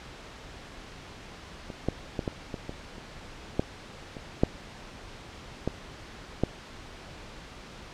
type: clicks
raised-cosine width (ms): 2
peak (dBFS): -24 / -12 / -15 / -15 / -20 / -21 / -30 / -10 / -25 / -6 / -13 / -9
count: 12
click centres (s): 1.702 / 1.886 / 2.192 / 2.278 / 2.542 / 2.694 / 2.982 / 3.595 / 4.168 / 4.435 / 5.676 / 6.436
effects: pink hiss -45 dBFS RMS until 7.93 s + low-pass 5000 Hz 12 dB/octave